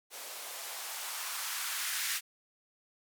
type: noise with band-pass filter sweep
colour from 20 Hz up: violet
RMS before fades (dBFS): -38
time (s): 0.1-2.21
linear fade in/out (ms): 50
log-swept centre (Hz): 480 to 1800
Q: 1.5
effects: none